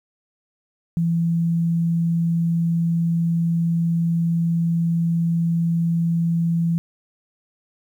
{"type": "tone", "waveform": "sine", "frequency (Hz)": 167.7, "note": "E3", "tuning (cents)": 30, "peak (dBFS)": -17, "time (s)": [0.97, 6.78], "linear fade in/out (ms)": 0, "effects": ["9-bit"]}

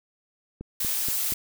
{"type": "click train", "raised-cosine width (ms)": 3, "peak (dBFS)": -23, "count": 4, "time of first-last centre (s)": [0.61, 1.323], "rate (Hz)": 4.21}
{"type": "noise", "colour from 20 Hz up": "blue", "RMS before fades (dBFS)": -27, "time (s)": [0.8, 1.34], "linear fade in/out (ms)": 5}
{"effects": []}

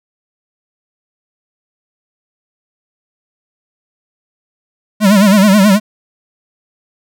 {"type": "tone with vibrato", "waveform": "square", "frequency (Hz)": 201.5, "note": "G3", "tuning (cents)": 48, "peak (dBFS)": -6, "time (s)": [5, 5.8], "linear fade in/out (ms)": 50, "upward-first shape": "sine", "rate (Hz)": 9.3, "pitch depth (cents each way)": 120, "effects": []}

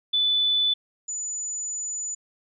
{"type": "tone pair in turn", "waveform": "sine", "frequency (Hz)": [3490, 6980], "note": ["A7", "A8"], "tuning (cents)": [-15, -15], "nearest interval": "octave", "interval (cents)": 1200, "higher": "second", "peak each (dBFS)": [-19, -28], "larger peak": "first", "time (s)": [[0.13, 0.74], [1.08, 2.15]], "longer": "second", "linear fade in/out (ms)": 10, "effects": []}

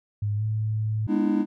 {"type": "tone with pitch glide", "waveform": "sine", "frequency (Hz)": [103.83, 108.49], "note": ["G#2", "A2"], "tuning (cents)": [0, -24], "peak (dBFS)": -23, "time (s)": [0.22, 1.07], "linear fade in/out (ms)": 5, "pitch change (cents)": 76, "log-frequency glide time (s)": [0.36, 0.43]}
{"type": "chord", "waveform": "triangle", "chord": "E dominant seventh", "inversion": "first", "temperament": "equal with one note detuned", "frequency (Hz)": [207.7, 246.9, 300, 329.6], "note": ["G#3", "B3", "D4", "E4"], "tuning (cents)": [0, 0, 37, 0], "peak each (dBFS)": [-23, -26, -22, -26], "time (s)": [1.07, 1.46], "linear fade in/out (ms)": 50}
{"effects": []}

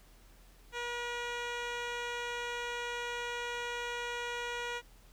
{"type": "tone with low-pass filter", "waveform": "10% pulse", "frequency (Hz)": 480, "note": "B4", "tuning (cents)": -49, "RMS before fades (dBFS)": -38, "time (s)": [0.72, 4.82], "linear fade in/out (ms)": 50, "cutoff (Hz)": 5300, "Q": 0.82, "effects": ["added 41 Hz sine -57 dBFS peak until 5.12 s", "pink hiss -63 dBFS RMS until 5.12 s"]}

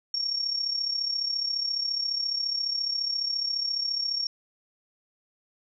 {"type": "tone with amplitude modulation", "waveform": "sine", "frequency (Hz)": 5520, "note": "F8", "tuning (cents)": -21, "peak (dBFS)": -23, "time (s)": [0.14, 4.27], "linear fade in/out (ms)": 2, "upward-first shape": "sine", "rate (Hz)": 34.5, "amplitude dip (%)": 65, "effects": []}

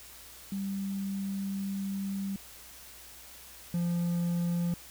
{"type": "tone pair in turn", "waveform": ["sine", "triangle"], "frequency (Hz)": [196, 172.73], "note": ["G3", "F3"], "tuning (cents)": [0, -19], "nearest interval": "major second", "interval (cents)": 219, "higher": "first", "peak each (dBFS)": [-31, -25], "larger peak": "second", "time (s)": [[0.52, 2.36], [3.74, 4.74]], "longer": "first", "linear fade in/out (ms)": 2, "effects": ["added 60 Hz sine -60 dBFS peak until 4.9 s", "white hiss -50 dBFS RMS until 4.9 s"]}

